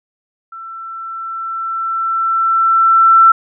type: tone with level ramp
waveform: sine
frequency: 1340 Hz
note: E6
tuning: 28 cents sharp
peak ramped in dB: -28 to -3 dBFS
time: 0.52-3.32 s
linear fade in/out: 5 ms
effects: none